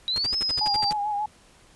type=exponential two-way sweep; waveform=sine; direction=up then down; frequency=3858 to 5210 to 4635 Hz; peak=-23 dBFS; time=0.08-0.91 s; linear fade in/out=0 ms; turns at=0.36 s
type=noise bursts; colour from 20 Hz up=pink; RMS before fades=-34 dBFS; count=10; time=0.16-0.927 s; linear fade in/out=0 ms; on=20 ms; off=63 ms
type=tone with vibrato; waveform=sine; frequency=830.6 Hz; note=G#5; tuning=in tune; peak=-24 dBFS; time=0.61-1.26 s; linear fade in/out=5 ms; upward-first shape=sine; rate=6.8 Hz; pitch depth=47 cents each way
effects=pink hiss -55 dBFS RMS until 1.75 s + resampled to 24000 Hz